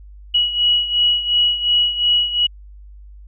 sine beating tone pair, 2917 / 2919.8 Hz, F#7 / F#7, -25 / -24 cents, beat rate 2.8 Hz, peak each -15 / -20 dBFS, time 0.34-2.47 s, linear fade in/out 10 ms, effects added 50 Hz sine -37 dBFS peak until 3.27 s

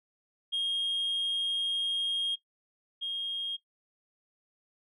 sine tone pair in turn, 3244 / 3244 Hz, G#7 / G#7, -41 / -41 cents, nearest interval unison, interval 0 cents, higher neither, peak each -25 / -30 dBFS, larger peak first, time 0.52-2.36 / 3.01-3.57 s, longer first, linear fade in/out 20 ms, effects noise-tail reverb RT60 0.1 s tail -17 dB re dry + tanh soft clip ceiling -26 dBFS

